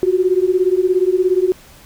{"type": "beating tone pair", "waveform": "sine", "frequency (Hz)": [359.9, 376.9], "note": ["F#4", "F#4"], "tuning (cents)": [-48, 32], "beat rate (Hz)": 17, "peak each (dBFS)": -15, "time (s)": [0.03, 1.52], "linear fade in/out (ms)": 0, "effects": ["pink hiss -44 dBFS RMS until 1.85 s"]}